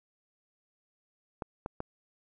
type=clicks; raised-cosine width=1 ms; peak=-21 dBFS; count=3; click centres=1.422 / 1.661 / 1.804 s; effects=none